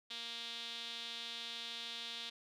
sawtooth tone with band-pass filter, 233.1 Hz, A#3, in tune, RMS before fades -45 dBFS, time 0.1-2.3 s, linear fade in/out 10 ms, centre 3600 Hz, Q 4.7, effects none

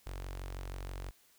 sawtooth tone with notch filter, 46.25 Hz, F#1, in tune, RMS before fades -42 dBFS, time 0.06-1.11 s, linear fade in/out 10 ms, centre 190 Hz, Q 0.82, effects white hiss -66 dBFS RMS until 1.38 s

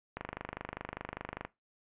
click train, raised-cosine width 0.5 ms, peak -22 dBFS, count 33, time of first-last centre 0.17-1.45 s, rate 25 Hz, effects noise-tail reverb RT60 0.2 s tail -19 dB re dry + resampled to 8000 Hz

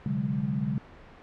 sine tone cluster, 128 / 143.7 / 183.8 / 204.8 Hz, C3 / D3 / F#3 / G#3, -38 / -37 / -11 / -24 cents, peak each -34 / -30 / -34 / -30 dBFS, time 0.06-0.78 s, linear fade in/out 2 ms, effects pink hiss -49 dBFS RMS until 1.22 s + low-pass 2000 Hz 12 dB/octave

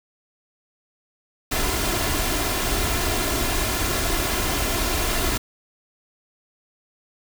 pink noise with comb filter, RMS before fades -23 dBFS, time 1.51-5.38 s, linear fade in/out 10 ms, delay 2.9 ms, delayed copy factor +0.5, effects none

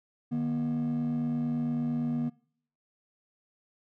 triangle tone pair together, 151.19 / 240 Hz, D#3 / B3, -49 / -49 cents, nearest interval minor sixth, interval 800 cents, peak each -30 / -25 dBFS, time 0.31-2.3 s, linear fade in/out 20 ms, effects noise-tail reverb RT60 0.6 s tail -25 dB re dry + tanh soft clip ceiling -23 dBFS

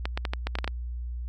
clicks, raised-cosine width 0.3 ms, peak -13 dBFS, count 9, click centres 0.055 / 0.175 / 0.252 / 0.335 / 0.47 / 0.554 / 0.587 / 0.644 / 0.677 s, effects added 60 Hz sine -31 dBFS peak until 1.28 s

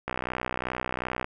click train, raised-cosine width 0.5 ms, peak -14 dBFS, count 74, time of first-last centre 0.08-1.244 s, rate 62.7 Hz, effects none

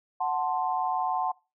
sine chord, F# diminished, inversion none, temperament equal, 740 / 880 / 1046.5 Hz, F#5 / A5 / C6, 0 / 0 / 0 cents, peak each -28 / -30 / -31 dBFS, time 0.2-1.32 s, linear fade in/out 10 ms, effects noise-tail reverb RT60 0.3 s tail -24 dB re dry

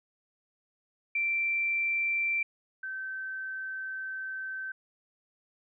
sine tone pair in turn, 2349 / 1543.2 Hz, D7 / G6, 0 / -28 cents, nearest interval perfect fifth, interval 728 cents, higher first, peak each -26 / -34 dBFS, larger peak first, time 1.15-2.43 / 2.83-4.72 s, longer second, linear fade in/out 5 ms, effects none

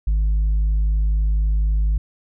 sine tone with tanh clipping, 52 Hz, G#1, 3 cents sharp, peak -16 dBFS, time 0.07-1.98 s, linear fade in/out 5 ms, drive 2 dB, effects none

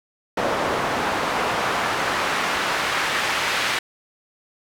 pink noise with band-pass filter sweep, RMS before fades -23 dBFS, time 0.37-3.79 s, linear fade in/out 5 ms, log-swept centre 730 to 2100 Hz, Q 0.83, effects none

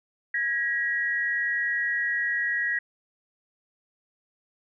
sine tone pair together, 1650 / 1909.6 Hz, G#6 / A#6, -12 / +41 cents, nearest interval minor third, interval 253 cents, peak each -29 / -25 dBFS, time 0.34-2.79 s, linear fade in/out 5 ms, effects none

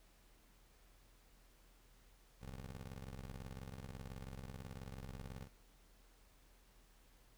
20% pulse ring-modulated tone, 65.8 Hz, C2, 10 cents sharp, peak -40 dBFS, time 2.4-5.49 s, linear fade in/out 50 ms, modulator 23.7 Hz, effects added 41 Hz sine -66 dBFS peak until 7.37 s + pink hiss -70 dBFS RMS until 7.37 s

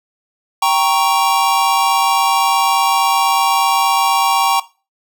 square chord, G diminished, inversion none, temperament equal, 784 / 932.3 / 1108.7 Hz, G5 / Bb5 / Db6, 0 / 0 / 0 cents, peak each -17 dBFS, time 0.62-4.6 s, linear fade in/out 5 ms, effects noise-tail reverb RT60 0.3 s tail -17 dB re dry

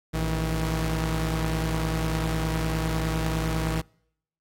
sawtooth tone pair together, 56.63 / 160 Hz, A#1 / D#3, -49 / +49 cents, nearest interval octave + tritone, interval 1798 cents, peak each -24 / -23 dBFS, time 0.13-3.82 s, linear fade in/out 20 ms, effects noise-tail reverb RT60 0.7 s tail -25 dB re dry + AAC 48 kbps

